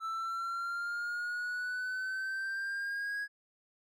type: exponential sweep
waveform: triangle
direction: up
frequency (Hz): 1318.5 to 1661.2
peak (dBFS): -32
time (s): 0-3.28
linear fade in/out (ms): 50
effects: none